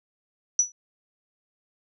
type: tone with exponential decay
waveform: sine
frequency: 5910 Hz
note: F#8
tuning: 3 cents flat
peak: -13 dBFS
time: 0.59-0.72 s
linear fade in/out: 2 ms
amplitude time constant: 28 ms
effects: none